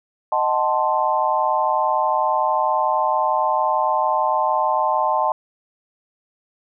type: chord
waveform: sine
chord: D# diminished seventh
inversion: none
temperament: equal with one note detuned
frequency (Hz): 622.3 / 749 / 880 / 1046.5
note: D#5 / F#5 / A5 / C6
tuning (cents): 0 / +21 / 0 / 0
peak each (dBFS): -23 / -24 / -20 / -22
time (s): 0.32-5.32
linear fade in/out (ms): 2
effects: none